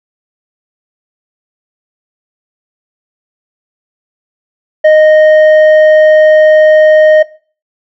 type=tone with hard clipping; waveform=triangle; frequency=619 Hz; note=D#5; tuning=9 cents flat; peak=-3 dBFS; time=4.84-7.23 s; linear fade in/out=10 ms; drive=10 dB; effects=noise-tail reverb RT60 0.4 s tail -20 dB re dry + low-pass 3000 Hz 12 dB/octave